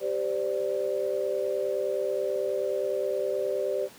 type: chord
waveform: sine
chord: G suspended fourth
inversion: none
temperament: equal with one note detuned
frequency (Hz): 392 / 517.8 / 587.3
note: G4 / C5 / D5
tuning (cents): 0 / -18 / 0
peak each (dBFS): -30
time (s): 0-3.89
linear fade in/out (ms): 50
effects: pink hiss -50 dBFS RMS until 3.98 s + high-pass 150 Hz 12 dB/octave